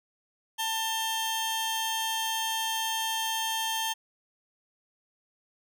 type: tone pair together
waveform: sawtooth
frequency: 892 / 3179 Hz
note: A5 / G7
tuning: +23 / +24 cents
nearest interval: octave + minor seventh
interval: 2201 cents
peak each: -27 / -28 dBFS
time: 0.58-3.94 s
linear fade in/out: 20 ms
effects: none